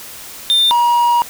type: tone pair in turn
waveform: triangle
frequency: 3601 / 953.8 Hz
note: A7 / A#5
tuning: +39 / +39 cents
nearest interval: octave + major seventh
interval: 2300 cents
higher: first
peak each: -8 dBFS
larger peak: neither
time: 0.5-0.71 / 0.71-1.22 s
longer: second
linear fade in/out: 0 ms
effects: white hiss -33 dBFS RMS until 1.29 s